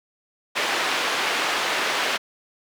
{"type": "band-pass noise", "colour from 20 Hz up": "white", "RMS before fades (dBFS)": -24, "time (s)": [0.55, 2.18], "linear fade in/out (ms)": 20, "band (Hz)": [380, 2800], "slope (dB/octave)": 12, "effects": []}